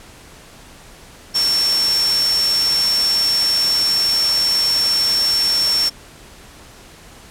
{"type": "tone in noise", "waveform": "sine", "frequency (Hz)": 5440, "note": "F8", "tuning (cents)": -46, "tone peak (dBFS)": -14, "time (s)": [1.34, 5.9], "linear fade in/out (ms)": 20, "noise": "white", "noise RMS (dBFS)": -24, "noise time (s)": [1.34, 5.9], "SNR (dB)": 7, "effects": ["pink hiss -42 dBFS RMS until 7.3 s", "low-pass 11000 Hz 12 dB/octave"]}